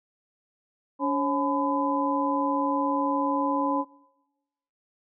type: tone cluster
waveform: sine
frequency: 283.9 / 544 / 850 / 1007 Hz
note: C#4 / C#5 / G#5 / B5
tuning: +41 / -33 / +40 / +33 cents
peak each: -26 / -30 / -32 / -27 dBFS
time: 0.99-3.85 s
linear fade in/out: 50 ms
effects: noise-tail reverb RT60 1.0 s tail -22 dB re dry